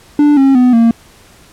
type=tone with pitch steps; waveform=triangle; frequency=293.7 / 270.9 / 249.8 / 230.4 Hz; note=D4 / C#4 / B3 / A#3; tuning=0 / -40 / +20 / -20 cents; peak=-3 dBFS; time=0.19-0.91 s; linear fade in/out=2 ms; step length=180 ms; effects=pink hiss -43 dBFS RMS until 1.52 s + low-pass 12000 Hz 12 dB/octave